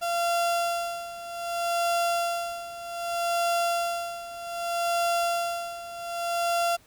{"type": "tone with tremolo", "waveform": "35% pulse", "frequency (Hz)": 687, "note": "F5", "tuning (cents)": -29, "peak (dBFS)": -21, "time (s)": [0.01, 6.77], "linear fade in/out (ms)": 20, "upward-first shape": "sine", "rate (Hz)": 0.64, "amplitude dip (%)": 80, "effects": ["pink hiss -58 dBFS RMS until 6.86 s"]}